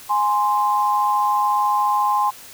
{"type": "tone pair together", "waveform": "sine", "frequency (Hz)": [830.6, 1044.6], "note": ["G#5", "C6"], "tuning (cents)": [0, -3], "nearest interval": "major third", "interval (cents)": 397, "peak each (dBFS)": [-19, -18], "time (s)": [0.09, 2.31], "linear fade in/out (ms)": 20, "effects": ["white hiss -41 dBFS RMS until 2.53 s"]}